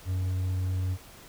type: tone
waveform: triangle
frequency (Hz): 92.5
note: F#2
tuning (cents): 0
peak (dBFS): -24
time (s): 0.05-0.98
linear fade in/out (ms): 50
effects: pink hiss -50 dBFS RMS until 1.28 s